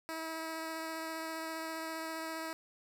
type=tone with vibrato; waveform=10% pulse; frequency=322.4 Hz; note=E4; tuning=38 cents flat; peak=-30 dBFS; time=0.09-2.53 s; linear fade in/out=0 ms; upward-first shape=sine; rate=15 Hz; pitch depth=10 cents each way; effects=none